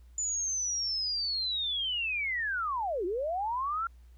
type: linear two-way sweep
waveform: sine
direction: down then up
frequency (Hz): 7040 to 335.8 to 1388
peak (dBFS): -29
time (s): 0.18-3.87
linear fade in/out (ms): 2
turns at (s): 3.05
effects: added 60 Hz sine -51 dBFS peak until 4.17 s + pink hiss -71 dBFS RMS until 4.17 s